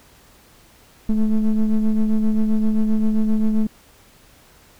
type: ring-modulated tone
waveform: triangle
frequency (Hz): 109.8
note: A2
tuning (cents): -3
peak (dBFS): -9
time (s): 1.09-3.67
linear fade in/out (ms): 5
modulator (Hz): 106
effects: pink hiss -51 dBFS RMS until 4.79 s